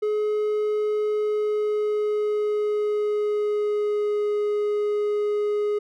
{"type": "tone with pitch glide", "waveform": "triangle", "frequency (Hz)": [423.3, 416.5], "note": ["G#4", "G#4"], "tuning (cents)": [33, 5], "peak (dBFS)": -19, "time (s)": [0.02, 5.79], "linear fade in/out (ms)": 10, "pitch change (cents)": -28, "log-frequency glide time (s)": [1.14, 4.29], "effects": []}